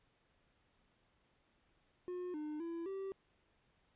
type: tone with pitch steps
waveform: triangle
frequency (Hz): 359.6 / 302.6 / 335.3 / 387.5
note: F#4 / D#4 / E4 / G4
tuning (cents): -49 / -48 / +30 / -20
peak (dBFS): -38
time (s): 2.08-3.12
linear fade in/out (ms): 0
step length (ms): 260
effects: pink hiss -75 dBFS RMS until 3.95 s + resampled to 8000 Hz